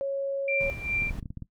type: tone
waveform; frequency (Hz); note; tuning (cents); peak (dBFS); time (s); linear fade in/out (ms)
sine; 551; C#5; -11; -26; 0.01-0.7; 0
type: tone with tremolo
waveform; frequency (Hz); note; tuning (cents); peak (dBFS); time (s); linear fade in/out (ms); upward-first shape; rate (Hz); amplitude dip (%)
sine; 2364; D7; +11; -24; 0.48-1.1; 2; sine; 2.5; 85
type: noise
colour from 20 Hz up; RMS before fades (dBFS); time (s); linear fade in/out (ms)
brown; -37; 0.6-1.2; 5
type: clicks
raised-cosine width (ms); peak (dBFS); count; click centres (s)
5; -25; 10; 1.021 / 1.07 / 1.108 / 1.155 / 1.188 / 1.228 / 1.258 / 1.305 / 1.373 / 1.423
effects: noise-tail reverb RT60 0.1 s tail -17 dB re dry